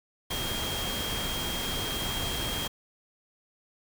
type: tone in noise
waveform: sine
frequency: 3231 Hz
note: G#7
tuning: 48 cents flat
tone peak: -34 dBFS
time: 0.3-2.68 s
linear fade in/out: 10 ms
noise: pink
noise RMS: -33 dBFS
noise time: 0.3-2.68 s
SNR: -4 dB
effects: none